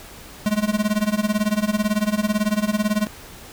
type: tone with tremolo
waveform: square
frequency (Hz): 211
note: G#3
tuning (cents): +28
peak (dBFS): -16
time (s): 0.46-3.07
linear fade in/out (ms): 0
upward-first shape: sine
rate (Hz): 18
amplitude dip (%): 90
effects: pink hiss -41 dBFS RMS until 3.52 s